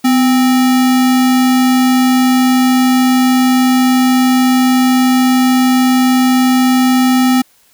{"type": "tone with sample-and-hold", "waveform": "sine", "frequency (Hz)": 253.2, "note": "B3", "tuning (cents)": 43, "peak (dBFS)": -7, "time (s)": [0.04, 7.42], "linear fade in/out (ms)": 10, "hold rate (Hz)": 1050, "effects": ["white hiss -51 dBFS RMS until 7.73 s"]}